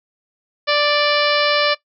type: harmonic tone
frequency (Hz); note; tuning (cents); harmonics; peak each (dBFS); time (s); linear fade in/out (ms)
587.3; D5; 0; 1 / 2 / 3 / 4 / 5 / 6 / 7 / 8 / 9; -18 / -21 / -23 / -24 / -25 / -26 / -26 / -27 / -28; 0.67-1.75; 20
effects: noise-tail reverb RT60 0.1 s tail -17 dB re dry